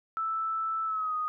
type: tone with pitch glide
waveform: sine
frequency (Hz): 1318.5 to 1244.5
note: E6 to D#6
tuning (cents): 0 to 0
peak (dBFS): -28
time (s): 0.17-1.28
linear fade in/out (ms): 0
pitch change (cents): -100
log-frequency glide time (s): 0.85-1.15
effects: none